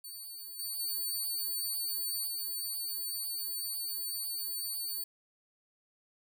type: tone with level steps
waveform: 5% pulse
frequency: 4498 Hz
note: C#8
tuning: 24 cents sharp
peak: -36 / -29 / -26 / -28 dBFS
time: 0.04-5.04 s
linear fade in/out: 5 ms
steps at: 0.59 / 0.79 / 2.27 s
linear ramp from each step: 5 ms
effects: none